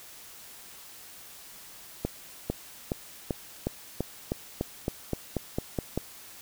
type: accelerating click train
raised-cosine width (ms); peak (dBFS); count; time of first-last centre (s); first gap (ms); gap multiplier
2; -14; 14; 2.05-5.976; 450; 0.93
effects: white hiss -48 dBFS RMS until 6.41 s

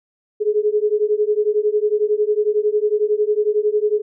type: beating tone pair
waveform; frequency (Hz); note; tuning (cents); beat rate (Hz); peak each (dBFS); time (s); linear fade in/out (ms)
sine; 416.2 / 427.2; G#4 / G#4; +4 / +49; 11; -18; 0.4-4.02; 20
effects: none

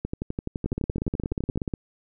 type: two click trains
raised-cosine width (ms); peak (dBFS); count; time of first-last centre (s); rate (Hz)
3; -14 / -15; 19 / 19; 0.66-1.738 / 0.05-1.575; 16.7 / 11.8
effects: none

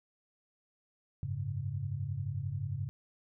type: chord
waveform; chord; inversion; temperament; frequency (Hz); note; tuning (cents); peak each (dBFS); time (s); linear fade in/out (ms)
sine; F# suspended second; none; equal; 92.5 / 103.83 / 138.59; F#2 / G#2 / C#3; 0 / 0 / 0; -40 / -37 / -37; 1.23-2.89; 0
effects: none

